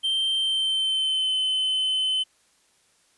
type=tone with pitch glide; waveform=triangle; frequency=3136 to 3050 Hz; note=G7 to G7; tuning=0 to -48 cents; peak=-20 dBFS; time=0.03-2.24 s; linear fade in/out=20 ms; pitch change=-48 cents; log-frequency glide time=0.35-1.36 s; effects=white hiss -63 dBFS RMS until 3.17 s + resampled to 24000 Hz